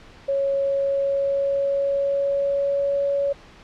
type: tone with pitch glide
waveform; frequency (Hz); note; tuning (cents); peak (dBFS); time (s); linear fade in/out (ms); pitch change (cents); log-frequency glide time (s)
sine; 552 to 561.3; C#5 to C#5; -7 to +22; -19; 0.28-3.33; 10; +29; 0.6-2.99
effects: pink hiss -47 dBFS RMS until 3.63 s + low-pass 4000 Hz 12 dB/octave